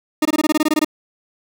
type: tone bursts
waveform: 40% pulse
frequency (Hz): 307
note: D#4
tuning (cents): -23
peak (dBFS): -12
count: 12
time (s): 0.22-0.847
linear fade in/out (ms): 5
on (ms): 33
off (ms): 21
effects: none